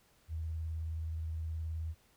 sine tone with vibrato, 80.4 Hz, E2, 43 cents flat, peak -35 dBFS, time 0.28-1.95 s, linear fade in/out 50 ms, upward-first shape triangle, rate 19 Hz, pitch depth 43 cents each way, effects pink hiss -68 dBFS RMS until 2.16 s

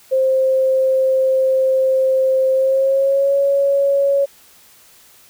sine tone with pitch glide, 526 to 557 Hz, C5 to C#5, +9 to +8 cents, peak -12 dBFS, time 0.11-4.26 s, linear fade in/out 20 ms, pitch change +99 cents, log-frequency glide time 2.52-3.35 s, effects white hiss -48 dBFS RMS until 5.29 s

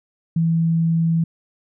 sine tone, 164.81 Hz, E3, in tune, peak -15 dBFS, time 0.36-1.24 s, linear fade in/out 5 ms, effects none

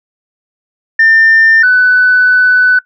sine tone pair in turn, 1800 / 1497.2 Hz, A6 / F#6, +39 / +20 cents, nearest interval minor third, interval 319 cents, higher first, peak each -3 dBFS, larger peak neither, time 0.99-1.63 / 1.63-2.79 s, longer second, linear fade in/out 5 ms, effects noise-tail reverb RT60 0.1 s tail -20 dB re dry + tanh soft clip ceiling 0 dBFS

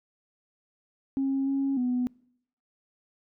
sine tone with pitch steps, 270.8 / 273.7 / 248.5 Hz, C#4 / C#4 / B3, -40 / -22 / +11 cents, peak -23 dBFS, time 1.17-2.07 s, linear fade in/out 0 ms, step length 300 ms, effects noise-tail reverb RT60 0.7 s tail -26 dB re dry + tanh soft clip ceiling -20 dBFS

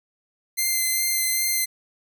5% pulse tone with vibrato, 2078 Hz, C7, 12 cents flat, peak -11 dBFS, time 0.57-1.66 s, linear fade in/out 20 ms, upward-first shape sine, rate 2.5 Hz, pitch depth 16 cents each way, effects none

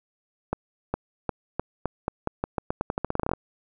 accelerating click train, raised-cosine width 1 ms, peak -11 dBFS, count 22, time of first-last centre 0.53-3.335 s, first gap 410 ms, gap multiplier 0.86, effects none

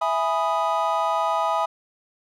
triangle chord, E major seventh, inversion none, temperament equal, 659.3 / 830.6 / 987.8 / 1244.5 Hz, E5 / G#5 / B5 / D#6, 0 / 0 / 0 / 0 cents, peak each -24 dBFS, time 0.01-1.66 s, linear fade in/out 10 ms, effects none

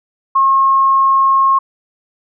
sine tone, 1080 Hz, C#6, 45 cents flat, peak -8 dBFS, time 0.35-1.59 s, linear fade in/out 10 ms, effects none

